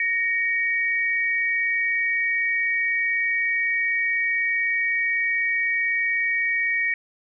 sine tone pair together, 1864.7 / 2264 Hz, A#6 / C#7, 0 / +36 cents, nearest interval minor third, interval 336 cents, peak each -23 dBFS, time 0-6.94 s, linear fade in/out 2 ms, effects none

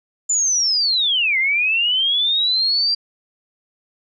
sine linear two-way sweep, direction down then up, 7140 to 2042 to 4762 Hz, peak -15 dBFS, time 0.29-2.95 s, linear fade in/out 10 ms, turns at 1.38 s, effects none

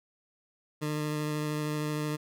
20% pulse tone with vibrato, 151.1 Hz, D3, 50 cents sharp, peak -25 dBFS, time 0.81-2.17 s, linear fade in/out 20 ms, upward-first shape triangle, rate 13 Hz, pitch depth 13 cents each way, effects none

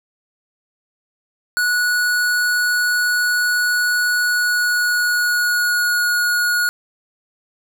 square tone with pitch glide, 1466 to 1446.7 Hz, F#6 to F#6, -16 to -39 cents, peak -16 dBFS, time 1.57-6.69 s, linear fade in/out 0 ms, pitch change -23 cents, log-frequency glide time 4.18-6.06 s, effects none

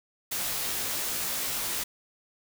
white noise with comb filter, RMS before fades -31 dBFS, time 0.31-1.84 s, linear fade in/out 10 ms, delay 16 ms, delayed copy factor -0.95, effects none

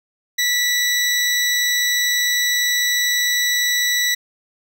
20% pulse tone, 1957 Hz, B6, 16 cents flat, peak -11 dBFS, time 0.38-4.15 s, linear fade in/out 10 ms, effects none

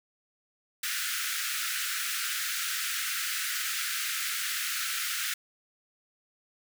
pink high-pass noise, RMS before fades -32 dBFS, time 0.83-5.34 s, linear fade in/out 5 ms, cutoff 1300 Hz, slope 96 dB/octave, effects none

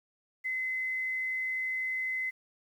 sine tone with quantisation, 2043 Hz, C7, 42 cents flat, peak -30 dBFS, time 0.44-2.31 s, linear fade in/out 20 ms, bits 10, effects none

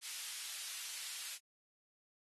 pink high-pass noise, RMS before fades -45 dBFS, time 0.01-1.39 s, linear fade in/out 50 ms, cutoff 2900 Hz, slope 12 dB/octave, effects AAC 32 kbps

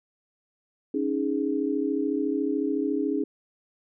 sine chord, C# suspended second, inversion none, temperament equal, 277.2 / 311.1 / 415.3 Hz, C#4 / D#4 / G#4, 0 / 0 / 0 cents, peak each -27 / -28 / -29 dBFS, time 0.94-3.24 s, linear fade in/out 5 ms, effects none

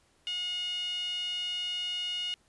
5% pulse tone with band-pass filter, 720 Hz, F#5, 47 cents flat, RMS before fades -34 dBFS, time 0.27-2.34 s, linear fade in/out 0 ms, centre 2900 Hz, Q 8.6, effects pink hiss -67 dBFS RMS until 2.48 s + resampled to 24000 Hz

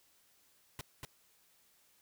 pink noise with echo, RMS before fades -43 dBFS, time 0.79-0.81 s, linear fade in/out 0 ms, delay 240 ms, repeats 1, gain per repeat -2 dB, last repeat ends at 1.05 s, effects white hiss -69 dBFS RMS until 2.01 s

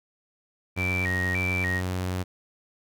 sine tone with vibrato, 2093 Hz, C7, in tune, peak -26 dBFS, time 0.76-1.82 s, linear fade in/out 50 ms, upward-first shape square, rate 1.7 Hz, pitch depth 190 cents each way
sawtooth tone, 91.7 Hz, F#2, 15 cents flat, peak -23 dBFS, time 0.76-2.24 s, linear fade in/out 20 ms
effects none

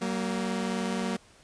sawtooth tone pair together, 189.43 / 233.1 Hz, F#3 / A#3, +41 / 0 cents, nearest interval major third, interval 359 cents, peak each -27 dBFS, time 0.01-1.17 s, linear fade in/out 10 ms, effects pink hiss -57 dBFS RMS until 1.43 s + resampled to 22050 Hz

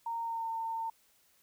sine tone with pitch glide, 923 to 906.1 Hz, A#5 to A#5, -17 to -49 cents, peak -33 dBFS, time 0.06-0.9 s, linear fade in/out 5 ms, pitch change -32 cents, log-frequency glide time 0.22-0.48 s, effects white hiss -68 dBFS RMS until 1.42 s

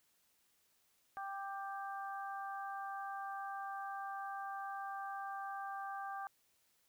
harmonic tone, 393.6 Hz, G4, 7 cents sharp, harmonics 2 / 3 / 4, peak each -43 / -46 / -49 dBFS, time 1.17-6.27 s, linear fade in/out 0 ms, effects white hiss -75 dBFS RMS until 6.88 s

